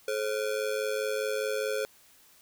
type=ring-modulated tone; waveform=square; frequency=482.3 Hz; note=B4; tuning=41 cents flat; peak=-26 dBFS; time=0.08-1.85 s; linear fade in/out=0 ms; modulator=52.4 Hz; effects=white hiss -59 dBFS RMS until 2.41 s